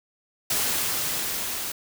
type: noise with level ramp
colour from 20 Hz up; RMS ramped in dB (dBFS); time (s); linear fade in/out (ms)
white; -24 to -31; 0.5-1.72; 5
effects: none